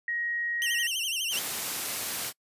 sine tone, 1888 Hz, A#6, 22 cents sharp, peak -28 dBFS, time 0.08-0.87 s, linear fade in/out 2 ms
sawtooth tone with vibrato, 2924 Hz, F#7, 21 cents flat, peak -25 dBFS, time 0.62-1.39 s, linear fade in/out 0 ms, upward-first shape sine, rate 12 Hz, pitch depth 140 cents each way
white high-pass noise, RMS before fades -32 dBFS, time 1.3-2.33 s, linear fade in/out 50 ms, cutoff 100 Hz, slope 12 dB/octave
effects noise-tail reverb RT60 0.1 s tail -26 dB re dry + resampled to 32000 Hz

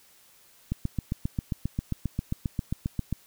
click train, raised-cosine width 5 ms, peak -15 dBFS, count 19, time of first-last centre 0.72-3.126 s, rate 7.48 Hz, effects white hiss -58 dBFS RMS until 3.26 s

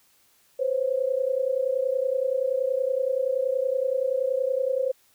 sine tone pair together, 508.4 / 539 Hz, C5 / C#5, -50 / -49 cents, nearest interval minor second, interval 101 cents, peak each -25 dBFS, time 0.59-4.92 s, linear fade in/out 10 ms, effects white hiss -62 dBFS RMS until 5.14 s

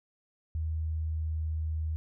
sine tone with pitch glide, 79.3 to 78.8 Hz, D#2 to D#2, +33 to +23 cents, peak -29 dBFS, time 0.55-1.96 s, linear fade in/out 0 ms, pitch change -10 cents, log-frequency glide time 0.83-1.52 s, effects none

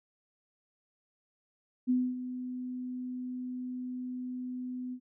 sine tone with ADSR envelope, 251.5 Hz, B3, 32 cents sharp, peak -23 dBFS, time 1.87-5 s, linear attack 30 ms, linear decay 250 ms, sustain -12 dB, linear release 73 ms, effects none

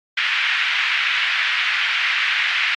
pink band-pass noise, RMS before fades -20 dBFS, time 0.17-2.75 s, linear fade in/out 5 ms, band 1700 to 3000 Hz, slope 24 dB/octave, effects AAC 64 kbps

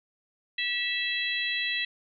harmonic tone with a mistuned harmonic, 660 Hz, E5, 2 cents sharp, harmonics 3 / 4 / 5 / 6, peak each -31 / -32 / -33 / -34 dBFS, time 0.58-1.85 s, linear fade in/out 5 ms, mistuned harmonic 3, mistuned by -26 cents, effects none

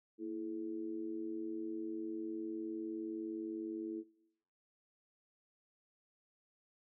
sine tone with amplitude modulation, 329.6 Hz, E4, in tune, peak -35 dBFS, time 0.18-4.04 s, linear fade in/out 50 ms, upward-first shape sine, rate 99.8 Hz, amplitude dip 85%, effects noise-tail reverb RT60 0.8 s tail -21 dB re dry

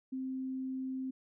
sine tone, 261.6 Hz, C4, in tune, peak -35 dBFS, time 0.12-1.11 s, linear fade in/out 10 ms, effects none

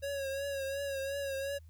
square tone with vibrato, 551 Hz, C#5, 11 cents flat, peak -35 dBFS, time 0.02-1.59 s, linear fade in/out 20 ms, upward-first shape triangle, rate 2.8 Hz, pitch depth 51 cents each way, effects added 80 Hz sine -51 dBFS peak until 1.69 s + white hiss -75 dBFS RMS until 1.69 s

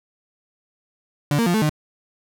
35% pulse tone with pitch steps, 145.6 / 231.7 / 174.7 / 218.5 / 152.2 Hz, D3 / A#3 / F3 / A3 / D#3, -15 / -10 / +1 / -12 / -38 cents, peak -15 dBFS, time 1.31-1.695 s, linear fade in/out 2 ms, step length 77 ms, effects none

